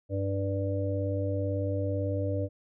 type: harmonic tone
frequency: 98 Hz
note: G2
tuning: in tune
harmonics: 1 / 3 / 5 / 6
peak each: -29 / -35 / -35 / -35 dBFS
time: 0.09-2.49 s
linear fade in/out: 50 ms
effects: none